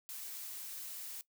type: noise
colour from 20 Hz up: blue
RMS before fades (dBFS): -45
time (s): 0.09-1.21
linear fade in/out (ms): 0
effects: noise-tail reverb RT60 0.1 s tail -18 dB re dry